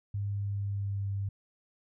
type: tone with pitch glide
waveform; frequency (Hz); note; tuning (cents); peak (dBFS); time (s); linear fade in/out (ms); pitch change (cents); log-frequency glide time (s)
sine; 101 to 99.09; G#2 to G2; -48 to +19; -30; 0.14-1.29; 5; -33; 0.32-1.12
effects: none